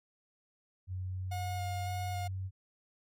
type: tone with pitch glide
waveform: sine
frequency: 92.5 to 94.61 Hz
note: F#2 to F#2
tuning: 0 to +39 cents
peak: -35 dBFS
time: 0.87-2.51 s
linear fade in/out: 50 ms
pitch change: +39 cents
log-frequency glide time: 1.06-1.71 s
type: tone with vibrato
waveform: 45% pulse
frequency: 717 Hz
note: F5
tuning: 45 cents sharp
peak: -38 dBFS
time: 1.31-2.28 s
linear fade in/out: 10 ms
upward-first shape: square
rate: 1.8 Hz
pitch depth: 10 cents each way
effects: none